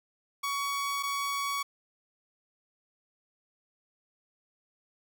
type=tone pair in turn; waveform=sawtooth; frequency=1124 / 1124 Hz; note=C#6 / C#6; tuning=+24 / +24 cents; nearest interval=unison; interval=0 cents; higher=neither; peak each=-26 dBFS; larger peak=neither; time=0.43-1.03 / 1.03-1.63 s; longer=neither; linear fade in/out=10 ms; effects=none